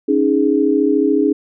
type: chord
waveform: sine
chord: C# suspended second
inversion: none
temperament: equal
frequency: 277.2 / 311.1 / 415.3 Hz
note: C#4 / D#4 / G#4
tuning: 0 / 0 / 0 cents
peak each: -16 dBFS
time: 0.08-1.33 s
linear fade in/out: 10 ms
effects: none